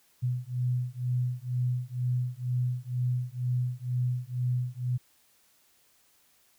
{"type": "beating tone pair", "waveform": "sine", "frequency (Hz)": [123.47, 125.57], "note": ["B2", "B2"], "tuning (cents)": [0, 29], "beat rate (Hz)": 2.1, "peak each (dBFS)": [-30, -30], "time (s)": [0.22, 4.98], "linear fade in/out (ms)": 20, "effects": ["white hiss -65 dBFS RMS until 6.58 s"]}